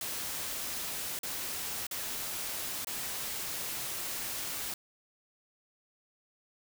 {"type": "noise with dropouts", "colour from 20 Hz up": "white", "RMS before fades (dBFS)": -37, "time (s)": [0.01, 4.74], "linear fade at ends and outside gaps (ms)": 2, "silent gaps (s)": [[1.19, 1.232], [1.868, 1.911], [2.847, 2.87]], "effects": []}